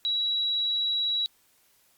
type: tone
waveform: sine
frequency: 3894 Hz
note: B7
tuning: 25 cents flat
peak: -24 dBFS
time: 0.05-1.26 s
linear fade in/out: 0 ms
effects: white hiss -64 dBFS RMS until 1.97 s + Opus 48 kbps